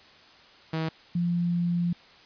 sawtooth / sine tone pair in turn, 160.3 / 173.28 Hz, E3 / F3, -48 / -13 cents, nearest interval minor second, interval 135 cents, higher second, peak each -23 dBFS, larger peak neither, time 0.73-0.89 / 1.15-1.93 s, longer second, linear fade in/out 5 ms, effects white hiss -53 dBFS RMS until 2.25 s + resampled to 11025 Hz

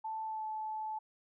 sine tone with pitch glide, 880 to 867.9 Hz, A5 to A5, 0 to -24 cents, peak -36 dBFS, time 0.04-0.99 s, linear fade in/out 10 ms, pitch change -24 cents, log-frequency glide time 0.23-0.45 s, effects none

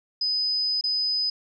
sine tone with dropouts, 5010 Hz, D#8, 11 cents sharp, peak -22 dBFS, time 0.21-1.3 s, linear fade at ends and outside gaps 5 ms, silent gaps 0.811-0.838 s, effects none

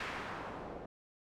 white noise with low-pass filter sweep, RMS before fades -43 dBFS, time 0-0.86 s, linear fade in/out 5 ms, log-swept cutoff 2200 to 550 Hz, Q 1.1, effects none

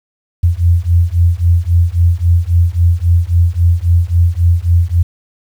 sine beating tone pair, 84.2 / 87.9 Hz, E2 / F2, +37 / +12 cents, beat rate 3.7 Hz, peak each -11 dBFS, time 0.43-5.03 s, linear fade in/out 10 ms, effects 7-bit

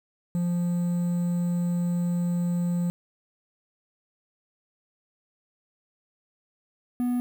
triangle tone pair in turn, 174.61 / 245.5 Hz, F3 / B3, 0 / -10 cents, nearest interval tritone, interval 590 cents, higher second, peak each -21 dBFS, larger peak neither, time 0.35-2.9 / 7-7.2 s, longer first, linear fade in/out 0 ms, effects 8-bit

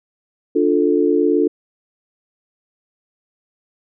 sine chord, D minor, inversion none, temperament just, 293.7 / 352.4 / 440.5 Hz, D4 / F4 / A4, 0 / +16 / +2 cents, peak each -17 dBFS, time 0.55-1.48 s, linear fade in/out 10 ms, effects none

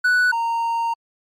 triangle tone pair in turn, 1482 / 924.5 Hz, F#6 / A#5, +2 / -15 cents, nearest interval minor sixth, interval 817 cents, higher first, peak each -12 / -17 dBFS, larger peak first, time 0.04-0.32 / 0.32-0.94 s, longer second, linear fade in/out 10 ms, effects MP3 64 kbps

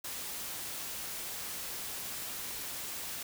white noise, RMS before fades -40 dBFS, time 0.04-3.23 s, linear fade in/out 5 ms, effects none

